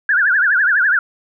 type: tone with vibrato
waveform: sine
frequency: 1568 Hz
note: G6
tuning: in tune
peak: -11 dBFS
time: 0.09-0.99 s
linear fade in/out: 2 ms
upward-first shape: triangle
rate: 12 Hz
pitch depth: 220 cents each way
effects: none